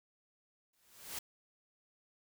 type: noise with exponential growth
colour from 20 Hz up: white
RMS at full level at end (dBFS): -39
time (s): 0.73-1.19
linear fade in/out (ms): 5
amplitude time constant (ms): 98
effects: none